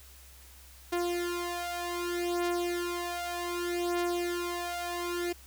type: beating tone pair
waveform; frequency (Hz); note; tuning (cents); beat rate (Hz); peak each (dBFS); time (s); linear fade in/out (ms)
sawtooth; 349.2 / 349.85; F4 / F4; 0 / +3; 0.65; -29 / -30; 0.92-5.33; 10
effects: added 65 Hz sine -53 dBFS peak until 5.46 s + white hiss -55 dBFS RMS until 5.46 s